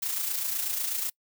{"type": "noise with amplitude modulation", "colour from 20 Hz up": "blue", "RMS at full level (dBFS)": -28, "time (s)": [0.02, 1.1], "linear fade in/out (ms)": 10, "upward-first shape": "sine", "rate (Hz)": 28.1, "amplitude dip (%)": 50, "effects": ["noise-tail reverb RT60 0.1 s tail -25 dB re dry"]}